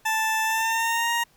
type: tone with pitch glide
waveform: 20% pulse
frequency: 880 to 937.7 Hz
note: A5 to A#5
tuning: 0 to +10 cents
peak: -17 dBFS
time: 0.05-1.24 s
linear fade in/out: 10 ms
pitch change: +110 cents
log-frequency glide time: 0.44-1.11 s
effects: pink hiss -60 dBFS RMS until 1.36 s